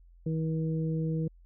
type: harmonic tone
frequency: 160 Hz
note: D#3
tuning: 49 cents sharp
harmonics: 1 / 2 / 3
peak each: -28 / -37 / -38 dBFS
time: 0.26-1.28 s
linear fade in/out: 5 ms
effects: added 43 Hz sine -53 dBFS peak until 1.45 s